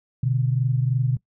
sine tone pair together, 123.72 / 146.83 Hz, B2 / D3, +3 / 0 cents, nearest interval minor third, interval 297 cents, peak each -20 / -24 dBFS, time 0.23-1.17 s, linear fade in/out 5 ms, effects noise-tail reverb RT60 0.1 s tail -20 dB re dry

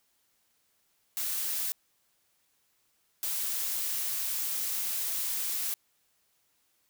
blue noise bursts at uneven times, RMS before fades -32 dBFS, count 2, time 1.17-1.72 / 3.23-5.74 s, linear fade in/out 0 ms, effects white hiss -72 dBFS RMS until 6.89 s

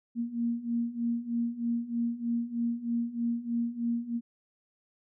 sine beating tone pair, 233.1 / 236.3 Hz, A#3 / A#3, 0 / +24 cents, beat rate 3.2 Hz, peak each -33 / -30 dBFS, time 0.15-4.21 s, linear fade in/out 50 ms, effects none

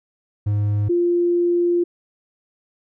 triangle / sine tone pair in turn, 103.5 / 348.1 Hz, G#2 / F4, -5 / -6 cents, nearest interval octave + major sixth, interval 2099 cents, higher second, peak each -15 dBFS, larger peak neither, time 0.46-0.89 / 0.89-1.84 s, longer second, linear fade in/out 10 ms, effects none

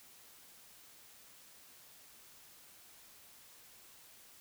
silence, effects white hiss -59 dBFS RMS until 4.4 s

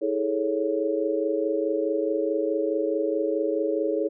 sine chord, A major seventh, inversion second, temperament equal with one note detuned, 322.7 / 415.3 / 440 / 554.4 Hz, E4 / G#4 / A4 / C#5, -37 / 0 / 0 / 0 cents, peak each -28 dBFS, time 0.01-4.09 s, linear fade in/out 20 ms, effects none

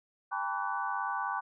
sine tone cluster, 798 / 897 / 993 / 1144 / 1493 Hz, G5 / A5 / B5 / D6 / F#6, +31 / +33 / +9 / -46 / +15 cents, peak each -37 / -38 / -38 / -36 / -38 dBFS, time 0.31-1.41 s, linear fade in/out 20 ms, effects none

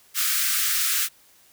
white high-pass noise, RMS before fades -23 dBFS, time 0.14-1.09 s, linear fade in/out 50 ms, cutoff 1200 Hz, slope 96 dB/octave, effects white hiss -56 dBFS RMS until 1.52 s

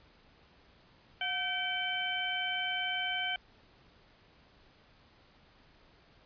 harmonic tone with a mistuned harmonic, 769 Hz, G5, 33 cents flat, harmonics 1 / 2 / 3 / 4, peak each -39 / -37 / -37 / -35 dBFS, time 1.21-3.36 s, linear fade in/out 2 ms, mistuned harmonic 1, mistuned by -98 cents, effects pink hiss -62 dBFS RMS until 6.25 s + resampled to 11025 Hz

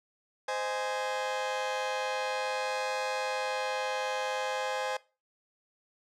sawtooth chord, Ab major, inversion first, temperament just, 519.1 / 623 / 830.6 Hz, C5 / Eb5 / Ab5, -14 / +2 / 0 cents, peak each -30 / -35 / -30 dBFS, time 0.48-4.97 s, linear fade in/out 5 ms, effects noise-tail reverb RT60 0.3 s tail -20 dB re dry + low-pass 6000 Hz 12 dB/octave

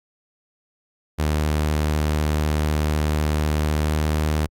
sawtooth tone with pitch glide, 76 to 76.71 Hz, D#2 to D#2, -40 to -24 cents, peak -15 dBFS, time 1.18-4.47 s, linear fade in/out 20 ms, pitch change +16 cents, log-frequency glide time 3.76-3.98 s, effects AAC 64 kbps

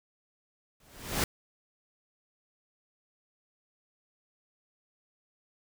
pink noise with exponential growth, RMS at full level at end -25 dBFS, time 0.8-1.24 s, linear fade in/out 2 ms, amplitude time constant 94 ms, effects none

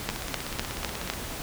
two click trains, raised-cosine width 0.2 ms, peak -9 / -16 dBFS, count 5 / 18, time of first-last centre 0.09-1.1 / 0.1-1.137 s, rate 3.96 / 16.4 Hz, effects pink hiss -36 dBFS RMS until 1.42 s

